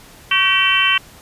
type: harmonic tone with a mistuned harmonic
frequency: 385 Hz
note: G4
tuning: 31 cents flat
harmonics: 3 / 4 / 5 / 6 / 7 / 8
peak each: -21 / -21 / -22 / -22 / -17 / -17 dBFS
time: 0.31-0.98 s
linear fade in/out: 5 ms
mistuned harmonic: 3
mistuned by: -51 cents
effects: pink hiss -43 dBFS RMS until 1.21 s + resampled to 32000 Hz